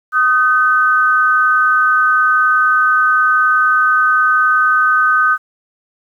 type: tone pair together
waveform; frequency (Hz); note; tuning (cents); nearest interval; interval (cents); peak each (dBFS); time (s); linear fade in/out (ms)
sine; 1245 / 1526; D#6 / G6; +1 / -47; major third; 352; -12; 0.12-5.38; 50
effects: 8-bit

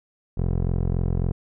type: tone with low-pass filter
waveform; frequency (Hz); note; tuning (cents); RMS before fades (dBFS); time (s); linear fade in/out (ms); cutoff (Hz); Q
15% pulse; 43.65; F1; 0; -23; 0.37-1.32; 10; 490; 0.59
effects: none

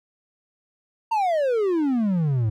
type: exponential sweep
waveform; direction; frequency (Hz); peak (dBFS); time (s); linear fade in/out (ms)
triangle; down; 932.3 to 103.83; -17; 1.11-2.5; 10
effects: none

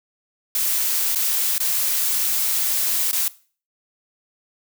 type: noise with dropouts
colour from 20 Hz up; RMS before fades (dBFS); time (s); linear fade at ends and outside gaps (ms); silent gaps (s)
blue; -21; 0.55-3.28; 2; 1.149-1.157 / 1.581-1.602 / 3.113-3.129
effects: noise-tail reverb RT60 0.4 s tail -19 dB re dry

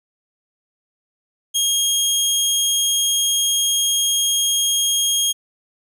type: tone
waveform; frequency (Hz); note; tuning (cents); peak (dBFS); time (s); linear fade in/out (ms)
20% pulse; 3255; G#7; -36; -11; 1.54-5.33; 20
effects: none

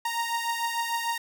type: beating tone pair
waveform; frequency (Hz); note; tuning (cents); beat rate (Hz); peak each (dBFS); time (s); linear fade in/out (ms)
sawtooth; 928 / 934.7; A#5 / A#5; -8 / +4; 6.7; -25 / -28; 0.05-1.18; 5
effects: none

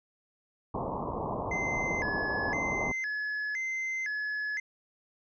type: low-pass noise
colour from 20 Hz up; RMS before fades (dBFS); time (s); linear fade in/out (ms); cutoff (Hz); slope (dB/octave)
white; -34; 0.74-2.92; 5; 1100; 96
type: tone with vibrato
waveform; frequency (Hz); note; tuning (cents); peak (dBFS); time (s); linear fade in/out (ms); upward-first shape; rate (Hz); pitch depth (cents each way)
triangle; 1879; A#6; +13; -29; 1.51-4.6; 5; square; 0.98; 170
effects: resampled to 16000 Hz

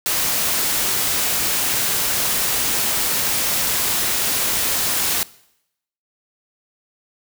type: noise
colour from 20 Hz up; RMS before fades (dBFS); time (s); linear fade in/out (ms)
white; -20; 0.06-5.23; 0
effects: noise-tail reverb RT60 0.8 s tail -21 dB re dry

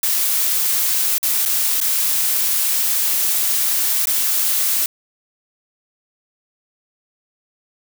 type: noise with dropouts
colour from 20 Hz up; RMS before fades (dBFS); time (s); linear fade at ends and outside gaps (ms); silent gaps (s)
blue; -18; 0.03-4.86; 2; 1.182-1.229 / 1.453-1.459 / 1.803-1.813 / 4.056-4.071
effects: none

